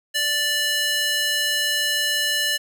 square tone with high-pass filter, 587.3 Hz, D5, in tune, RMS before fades -22 dBFS, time 0.14-2.58 s, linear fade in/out 20 ms, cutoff 2300 Hz, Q 1.4, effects none

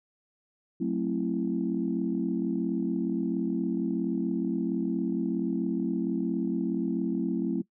sine chord, F# half-diminished seventh, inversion none, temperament just, 185 / 222 / 266.4 / 333 Hz, F#3 / A3 / C4 / E4, 0 / +16 / +31 / +18 cents, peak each -31 dBFS, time 0.8-7.62 s, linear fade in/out 10 ms, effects noise-tail reverb RT60 0.1 s tail -21 dB re dry + tanh soft clip ceiling -16 dBFS

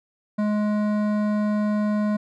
sine tone with hard clipping, 210 Hz, G#3, 19 cents sharp, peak -22 dBFS, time 0.38-2.17 s, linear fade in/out 10 ms, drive 13 dB, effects none

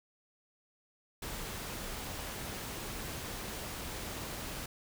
pink noise, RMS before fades -41 dBFS, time 1.22-4.66 s, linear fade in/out 5 ms, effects none

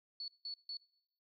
sine tone bursts at uneven times, 4427 Hz, C#8, 3 cents flat, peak -40 dBFS, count 3, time 0.2-0.28 / 0.45-0.54 / 0.69-0.77 s, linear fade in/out 2 ms, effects noise-tail reverb RT60 0.8 s tail -22 dB re dry + MP3 48 kbps

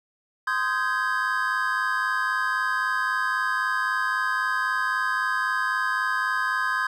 triangle chord, Ab major seventh, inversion first, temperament just, 1038.3 / 1245.9 / 1557.4 / 1661.2 Hz, C6 / Eb6 / G6 / Ab6, -14 / +2 / -12 / 0 cents, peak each -26 / -28 / -26 / -26 dBFS, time 0.47-6.87 s, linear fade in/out 5 ms, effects none

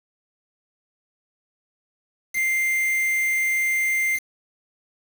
triangle tone with quantisation, 2093 Hz, C7, in tune, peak -18 dBFS, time 2.33-4.2 s, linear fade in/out 50 ms, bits 5, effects none

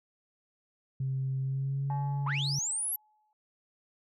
sine tone with pitch glide, 133 to 139.61 Hz, C3 to C#3, +29 to +13 cents, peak -28 dBFS, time 1-2.59 s, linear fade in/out 5 ms, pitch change +84 cents, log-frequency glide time 1.41-1.94 s
sine tone with exponential decay, 853 Hz, G#5, 46 cents sharp, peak -32 dBFS, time 1.9-3.33 s, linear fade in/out 1 ms, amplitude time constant 310 ms
sine linear sweep, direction up, 856 to 11840 Hz, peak -29 dBFS, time 2.26-2.96 s, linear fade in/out 5 ms
effects tanh soft clip ceiling -24 dBFS

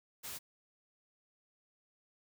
white noise, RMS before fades -44 dBFS, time 0.23-0.39 s, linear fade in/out 20 ms, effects none

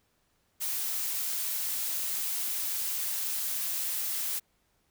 blue noise, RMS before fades -32 dBFS, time 0.6-4.4 s, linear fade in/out 20 ms, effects pink hiss -72 dBFS RMS until 4.9 s

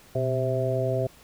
harmonic tone with a mistuned harmonic, 130.81 Hz, C3, in tune, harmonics 1 / 2 / 3 / 4 / 5, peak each -27 / -37 / -30 / -30 / -28 dBFS, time 0.15-1.07 s, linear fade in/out 5 ms, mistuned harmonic 1, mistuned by -110 cents, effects pink hiss -53 dBFS RMS until 1.23 s

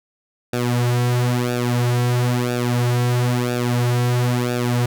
sawtooth tone with flanger, 122.2 Hz, B2, 18 cents flat, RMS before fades -19 dBFS, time 0.53-4.86 s, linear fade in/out 5 ms, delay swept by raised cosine 0.96 to 4.86 ms, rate 1 Hz, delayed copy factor -0.9, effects none

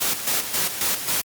white noise with tremolo, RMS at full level -22 dBFS, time 0-1.22 s, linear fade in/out 20 ms, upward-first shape square, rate 3.7 Hz, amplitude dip 60%, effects high-pass 80 Hz 12 dB/octave + Opus 48 kbps

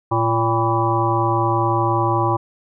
harmonic tone with a mistuned harmonic, 114.4 Hz, A#2, 32 cents flat, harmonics 1 / 3 / 5 / 7 / 9 / 10, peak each -21 / -22 / -27 / -23 / -21 / -25 dBFS, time 0.11-2.37 s, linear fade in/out 10 ms, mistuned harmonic 9, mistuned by -69 cents, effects none

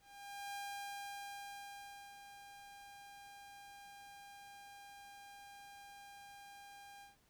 sawtooth tone with ADSR envelope, 804 Hz, G5, 44 cents sharp, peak -39 dBFS, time 0-7.17 s, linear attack 540 ms, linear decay 1600 ms, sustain -11 dB, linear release 150 ms, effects pink hiss -73 dBFS RMS until 7.29 s

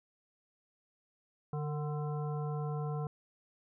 harmonic tone with a mistuned harmonic, 148.1 Hz, D3, 15 cents sharp, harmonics 1 / 3 / 5 / 7 / 9, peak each -34 / -42 / -45 / -48 / -52 dBFS, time 1.53-3.07 s, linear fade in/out 2 ms, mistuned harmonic 3, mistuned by +39 cents, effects none

